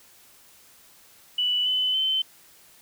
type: tone with pitch steps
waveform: sine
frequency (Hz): 2965 / 3019 / 3073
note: F#7 / F#7 / G7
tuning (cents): +3 / +34 / -35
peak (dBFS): -21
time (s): 1.38-2.22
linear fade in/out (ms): 5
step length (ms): 280
effects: white hiss -54 dBFS RMS until 2.81 s